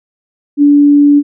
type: tone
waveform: sine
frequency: 288.8 Hz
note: D4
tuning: 29 cents flat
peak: -3 dBFS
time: 0.57-1.23 s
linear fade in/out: 50 ms
effects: none